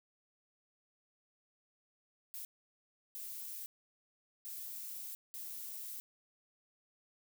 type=noise bursts at uneven times; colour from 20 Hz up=violet; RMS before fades=-45 dBFS; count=4; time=2.34-2.45 / 3.15-3.66 / 4.45-5.15 / 5.34-6 s; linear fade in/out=0 ms; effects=none